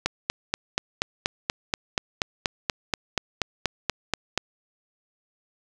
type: click train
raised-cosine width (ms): 0.2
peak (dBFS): -5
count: 19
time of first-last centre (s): 0.06-4.377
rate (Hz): 4.17
effects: none